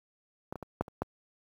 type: clicks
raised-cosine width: 1 ms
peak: -23 / -25 / -25 / -14 / -30 / -16 dBFS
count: 6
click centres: 0.525 / 0.557 / 0.627 / 0.81 / 0.881 / 1.02 s
effects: high-pass 60 Hz 12 dB/octave + 9-bit